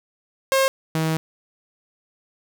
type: tone pair in turn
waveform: sawtooth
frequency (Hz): 536 / 159.73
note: C5 / D#3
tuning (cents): +42 / +46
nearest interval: octave + major sixth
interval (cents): 2096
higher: first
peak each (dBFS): -12 / -16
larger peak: first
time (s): 0.52-0.68 / 0.95-1.17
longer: second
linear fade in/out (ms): 0
effects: none